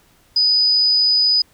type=tone; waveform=sine; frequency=4978 Hz; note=D#8; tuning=in tune; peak=-12 dBFS; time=0.36-1.42 s; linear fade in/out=5 ms; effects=pink hiss -55 dBFS RMS until 1.53 s